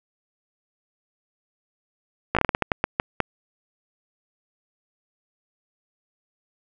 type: slowing click train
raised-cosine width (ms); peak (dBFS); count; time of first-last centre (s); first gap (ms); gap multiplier
0.5; -4; 12; 2.35-3.203; 16; 1.29
effects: none